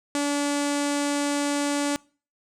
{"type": "tone with low-pass filter", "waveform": "sawtooth", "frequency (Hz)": 287.6, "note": "D4", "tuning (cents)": -36, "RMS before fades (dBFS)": -25, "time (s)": [0.15, 1.96], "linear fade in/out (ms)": 0, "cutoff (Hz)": 8400, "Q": 2.6, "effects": ["noise-tail reverb RT60 0.4 s tail -24 dB re dry"]}